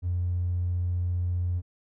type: tone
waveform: triangle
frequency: 88.5 Hz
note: F2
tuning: 23 cents sharp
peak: -21 dBFS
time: 0.02-1.62 s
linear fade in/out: 50 ms
effects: tanh soft clip ceiling -22 dBFS